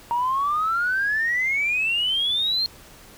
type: exponential sweep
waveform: sine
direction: up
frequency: 932.3 to 4261 Hz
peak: -19 dBFS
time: 0.11-2.66 s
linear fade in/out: 0 ms
effects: tanh soft clip ceiling -15 dBFS + pink hiss -47 dBFS RMS until 3.17 s